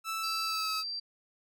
sawtooth tone with pitch glide, 1318.5 to 1289.9 Hz, E6 to E6, 0 to -38 cents, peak -29 dBFS, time 0.04-0.84 s, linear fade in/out 50 ms, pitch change -38 cents, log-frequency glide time 0.44-0.71 s
sine tone, 4699 Hz, D8, in tune, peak -34 dBFS, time 0.23-1 s, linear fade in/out 10 ms
effects none

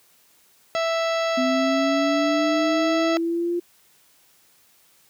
harmonic tone, 660 Hz, E5, 2 cents sharp, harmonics 1 / 2 / 3 / 4 / 5 / 6 / 7 / 8 / 10, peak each -22 / -28 / -32 / -34 / -36 / -38 / -39 / -40 / -42 dBFS, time 0.75-3.17 s, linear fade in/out 0 ms
sine linear sweep, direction up, 254.7 to 349.2 Hz, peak -21 dBFS, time 1.37-3.6 s, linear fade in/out 10 ms
effects white hiss -58 dBFS RMS until 5.09 s + high-pass 80 Hz 12 dB/octave

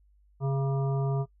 harmonic tone with a mistuned harmonic, 136.8 Hz, C#3, 23 cents flat, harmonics 1 / 3 / 5 / 7 / 9, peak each -25 / -35 / -39 / -42 / -44 dBFS, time 0.4-1.26 s, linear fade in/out 50 ms, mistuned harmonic 9, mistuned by -56 cents, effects noise-tail reverb RT60 0.1 s tail -22 dB re dry + added 50 Hz sine -59 dBFS peak until 1.4 s

